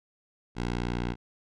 10% pulse tone with low-pass filter sweep, 59.7 Hz, A#1, 42 cents sharp, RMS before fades -31 dBFS, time 0.55-1.16 s, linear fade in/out 50 ms, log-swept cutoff 6100 to 3600 Hz, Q 0.77, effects none

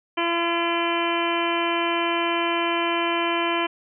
harmonic tone, 339.6 Hz, F4, 48 cents flat, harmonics 1 / 2 / 3 / 4 / 5 / 6 / 7 / 8 / 9, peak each -26 / -29 / -26 / -34 / -33 / -36 / -29 / -35 / -31 dBFS, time 0.17-3.67 s, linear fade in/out 10 ms, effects none

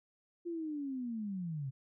sine linear sweep, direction down, 349.2 to 127.6 Hz, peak -36 dBFS, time 0.45-1.71 s, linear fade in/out 20 ms, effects none

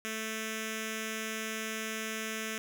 5% pulse tone with notch filter, 220 Hz, A3, in tune, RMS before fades -37 dBFS, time 0.05-2.58 s, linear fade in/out 0 ms, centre 880 Hz, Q 0.86, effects none

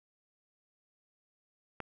click, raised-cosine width 0.5 ms, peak -23 dBFS, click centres 1.803 s, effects none

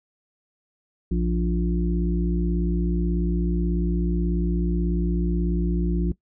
harmonic tone, 58.27 Hz, A#1, in tune, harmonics 1 / 3 / 5 / 6, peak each -23 / -24 / -31 / -31 dBFS, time 1.11-6.12 s, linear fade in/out 5 ms, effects noise-tail reverb RT60 0.1 s tail -18 dB re dry

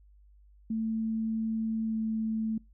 sine tone with pitch glide, 222.3 to 220.8 Hz, A3 to A3, +18 to +6 cents, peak -28 dBFS, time 0.7-2.58 s, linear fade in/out 5 ms, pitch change -12 cents, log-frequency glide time 1.86-1.95 s, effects noise-tail reverb RT60 0.2 s tail -24 dB re dry + added 50 Hz sine -55 dBFS peak until 2.73 s

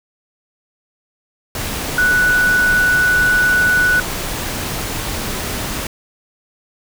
sine tone in noise, 1480 Hz, F#6, in tune, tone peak -11 dBFS, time 1.98-4 s, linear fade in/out 2 ms, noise pink, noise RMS -23 dBFS, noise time 1.55-5.87 s, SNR +9 dB, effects none

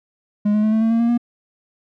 triangle tone with pitch steps, 207.7 / 211.8 / 216 / 220.3 / 224.7 / 229.1 / 233.7 / 238.3 Hz, G#3 / G#3 / A3 / A3 / A3 / A#3 / A#3 / A#3, 0 / +34 / -32 / +2 / +37 / -30 / +5 / +38 cents, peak -12 dBFS, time 0.45-1.178 s, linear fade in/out 10 ms, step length 91 ms, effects none

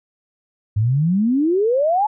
sine exponential sweep, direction up, 100 to 874 Hz, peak -14 dBFS, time 0.76-2.07 s, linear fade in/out 10 ms, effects none

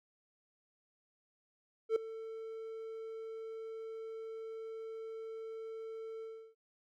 triangle tone with ADSR envelope, 446.5 Hz, A4, 25 cents sharp, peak -23 dBFS, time 1.89-6.55 s, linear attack 70 ms, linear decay 4 ms, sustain -17 dB, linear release 330 ms, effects none

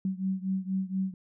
sine beating tone pair, 188.5 / 192.7 Hz, F#3 / G3, +32 / -29 cents, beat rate 4.2 Hz, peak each -30 / -32 dBFS, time 0.05-1.14 s, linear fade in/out 2 ms, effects none

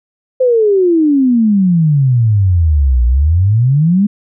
sine exponential two-way sweep, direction down then up, 523.3 to 58.3 to 212.2 Hz, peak -7 dBFS, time 0.4-4.07 s, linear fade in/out 10 ms, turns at 3.05 s, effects none

